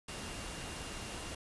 sine tone in noise, 2794 Hz, F7, in tune, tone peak -53 dBFS, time 0.08-1.35 s, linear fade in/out 5 ms, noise pink, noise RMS -43 dBFS, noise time 0.08-1.35 s, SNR -13 dB, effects resampled to 24000 Hz

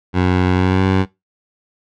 15% pulse tone with pitch glide, 91.2 to 94.91 Hz, F#2 to F#2, -24 to +45 cents, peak -6 dBFS, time 0.13-1.06 s, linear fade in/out 50 ms, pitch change +69 cents, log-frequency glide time 0.51-0.85 s, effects noise-tail reverb RT60 0.2 s tail -21 dB re dry + low-pass 3000 Hz 12 dB/octave

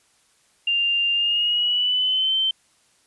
sine tone with pitch glide, 2794 to 3100 Hz, F7 to G7, 0 to -20 cents, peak -18 dBFS, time 0.67-2.51 s, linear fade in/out 5 ms, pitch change +180 cents, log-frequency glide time 1.13-2.36 s, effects white hiss -61 dBFS RMS until 3.06 s + resampled to 24000 Hz

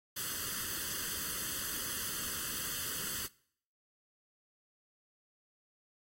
white noise with comb filter, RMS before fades -38 dBFS, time 0.16-3.27 s, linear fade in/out 10 ms, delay 0.64 ms, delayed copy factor +0.85, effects noise-tail reverb RT60 0.6 s tail -22 dB re dry + AAC 48 kbps

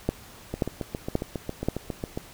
two click trains, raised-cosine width 2 ms, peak -9 / -16 dBFS, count 4 / 13, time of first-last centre 0.09-1.686 / 0.54-2.175 s, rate 1.88 / 7.34 Hz, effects pink hiss -48 dBFS RMS until 2.33 s

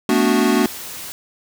square chord, B minor seventh, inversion third, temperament equal with one note detuned, 220 / 246.9 / 290.5 / 370 Hz, A3 / B3 / D4 / F#4, 0 / 0 / -19 / 0 cents, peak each -20 dBFS, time 0.09-0.66 s, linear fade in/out 2 ms
white noise, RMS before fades -32 dBFS, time 0.64-1.12 s, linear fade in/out 0 ms
effects none

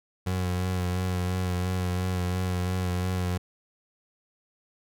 30% pulse tone with vibrato, 91 Hz, F#2, 28 cents flat, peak -23 dBFS, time 0.26-3.38 s, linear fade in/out 10 ms, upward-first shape sine, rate 2.9 Hz, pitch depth 28 cents each way, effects none

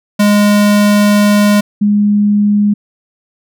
square / sine tone pair in turn, 206.4 / 206.4 Hz, G#3 / G#3, -10 / -10 cents, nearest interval unison, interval 0 cents, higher neither, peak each -7 dBFS, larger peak neither, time 0.19-1.61 / 1.81-2.74 s, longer first, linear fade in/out 10 ms, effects none

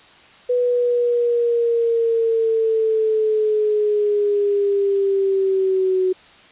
sine linear sweep, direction down, 493.9 to 370 Hz, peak -15 dBFS, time 0.49-6.13 s, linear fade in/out 10 ms, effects white hiss -47 dBFS RMS until 6.51 s + resampled to 8000 Hz

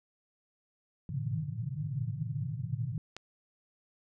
white band-pass noise, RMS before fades -35 dBFS, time 1.09-2.98 s, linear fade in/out 2 ms, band 100 to 160 Hz, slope 96 dB/octave
click, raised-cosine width 0.2 ms, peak -24 dBFS, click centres 3.166 s
effects none

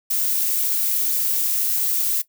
violet noise, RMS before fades -21 dBFS, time 0.1-2.22 s, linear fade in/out 10 ms, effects noise-tail reverb RT60 0.1 s tail -17 dB re dry

